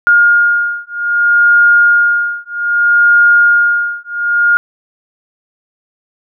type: beating tone pair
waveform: sine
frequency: 1419 / 1419.63 Hz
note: F6 / F6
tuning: +27 / +28 cents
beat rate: 0.63 Hz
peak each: -10 dBFS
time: 0.07-4.57 s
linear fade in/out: 0 ms
effects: none